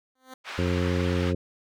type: tone with exponential growth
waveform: 10% pulse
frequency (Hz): 259.1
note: C4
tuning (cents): -17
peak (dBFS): -30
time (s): 0.15-0.34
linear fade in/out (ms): 5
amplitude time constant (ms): 41
type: band-pass noise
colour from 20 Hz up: pink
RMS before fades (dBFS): -37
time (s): 0.44-1.34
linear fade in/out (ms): 50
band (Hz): 1100 to 3100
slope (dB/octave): 12
type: harmonic tone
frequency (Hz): 89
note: F2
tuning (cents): +33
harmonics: 1 / 2 / 3 / 4 / 5 / 6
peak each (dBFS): -26 / -29 / -31 / -32 / -33 / -34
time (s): 0.58-1.35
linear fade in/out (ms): 5
effects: none